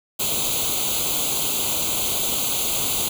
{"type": "noise with comb filter", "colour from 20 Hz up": "white", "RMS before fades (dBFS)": -23, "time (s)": [0.19, 3.09], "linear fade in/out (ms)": 10, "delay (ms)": 0.28, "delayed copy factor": 0.95, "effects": []}